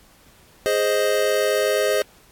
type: chord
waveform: square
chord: Ab major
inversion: none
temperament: equal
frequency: 415.3 / 523.3 / 622.3 Hz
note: Ab4 / C5 / Eb5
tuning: 0 / 0 / 0 cents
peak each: -23 / -23 / -23 dBFS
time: 0.66-2.02 s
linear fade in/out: 0 ms
effects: pink hiss -53 dBFS RMS until 2.31 s + AAC 64 kbps